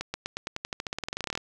accelerating click train, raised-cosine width 0.2 ms, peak -14 dBFS, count 23, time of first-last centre 0.01-1.375 s, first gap 130 ms, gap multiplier 0.92, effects none

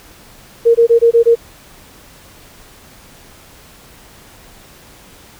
sine tone bursts, 465.3 Hz, A#4, 3 cents flat, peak -5 dBFS, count 6, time 0.65-1.355 s, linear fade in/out 20 ms, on 100 ms, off 21 ms, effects pink hiss -42 dBFS RMS until 5.39 s

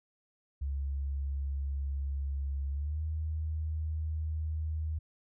sine tone with pitch glide, 69.3 to 78.24 Hz, C#2 to D#2, 0 to +10 cents, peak -31 dBFS, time 0.61-4.99 s, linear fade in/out 10 ms, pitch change +210 cents, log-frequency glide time 2.71-3.02 s, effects none

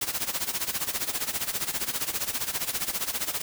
white noise with tremolo, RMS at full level -27 dBFS, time 0.01-3.42 s, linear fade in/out 5 ms, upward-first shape sine, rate 15 Hz, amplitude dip 80%, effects none

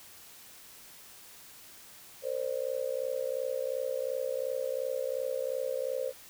sine tone with amplitude modulation, 524 Hz, C5, 2 cents sharp, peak -26 dBFS, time 2.22-6.13 s, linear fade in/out 50 ms, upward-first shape sine, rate 62.8 Hz, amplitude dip 95%, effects white hiss -52 dBFS RMS until 6.29 s

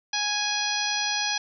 harmonic tone, 830.6 Hz, G#5, in tune, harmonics 1 / 2 / 3 / 4 / 5 / 6 / 7, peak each -32 / -32 / -32 / -32 / -32 / -32 / -32 dBFS, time 0.13-1.38 s, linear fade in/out 5 ms, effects none

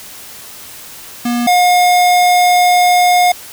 square tone pair in turn, 240 / 716.7 Hz, B3 / F5, -49 / +45 cents, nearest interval octave + perfect fifth, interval 1894 cents, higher second, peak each -14 / -8 dBFS, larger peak second, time 1.25-1.47 / 1.47-3.32 s, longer second, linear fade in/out 5 ms, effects white hiss -33 dBFS RMS until 3.52 s

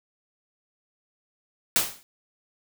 white noise with exponential decay, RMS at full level -18 dBFS, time 1.76-2.03 s, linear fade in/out 0 ms, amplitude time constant 57 ms, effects none

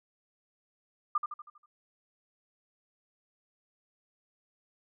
sine tone with echo, 1204 Hz, D6, 43 cents sharp, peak -24 dBFS, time 1.15-1.18 s, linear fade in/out 5 ms, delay 80 ms, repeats 6, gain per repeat -6 dB, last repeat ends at 1.66 s, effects none

